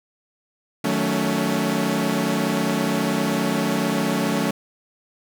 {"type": "chord", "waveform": "sawtooth", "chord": "D# half-diminished seventh", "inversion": "none", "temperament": "equal with one note detuned", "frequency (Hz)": [155.56, 185, 220, 281.4], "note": ["D#3", "F#3", "A3", "C#4"], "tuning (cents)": [0, 0, 0, 26], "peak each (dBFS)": [-25, -22, -20, -21], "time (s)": [0.84, 4.51], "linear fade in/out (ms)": 5, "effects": []}